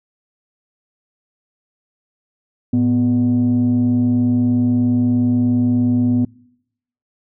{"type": "tone pair together", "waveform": "sine", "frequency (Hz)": [109.98, 246.9], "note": ["A2", "B3"], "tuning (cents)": [0, 0], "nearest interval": "octave + major second", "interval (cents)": 1400, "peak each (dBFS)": [-17, -12], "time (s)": [2.73, 6.25], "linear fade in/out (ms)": 5, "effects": ["noise-tail reverb RT60 0.8 s tail -26 dB re dry", "tanh soft clip ceiling -9 dBFS"]}